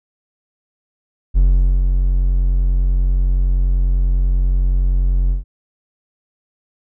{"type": "tone with ADSR envelope", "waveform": "triangle", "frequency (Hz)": 45.18, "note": "F#1", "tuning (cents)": -40, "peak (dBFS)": -6, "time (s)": [1.34, 5.44], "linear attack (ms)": 32, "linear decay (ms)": 440, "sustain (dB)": -4, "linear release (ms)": 130, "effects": []}